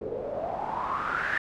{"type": "noise with low-pass filter sweep", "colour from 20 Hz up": "white", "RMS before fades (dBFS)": -31, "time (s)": [0.01, 1.38], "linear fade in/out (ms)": 5, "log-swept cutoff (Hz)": [420, 1800], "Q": 7.2, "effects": []}